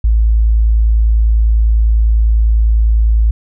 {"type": "tone", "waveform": "sine", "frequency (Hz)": 55, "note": "A1", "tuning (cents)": 0, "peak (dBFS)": -7, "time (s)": [0.04, 3.31], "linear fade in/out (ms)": 5, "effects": []}